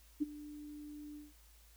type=tone with ADSR envelope; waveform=sine; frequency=296.7 Hz; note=D4; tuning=18 cents sharp; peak=-28 dBFS; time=0.2-1.33 s; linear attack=23 ms; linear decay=21 ms; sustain=-18 dB; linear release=170 ms; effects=added 55 Hz sine -61 dBFS peak until 1.76 s + white hiss -66 dBFS RMS until 1.76 s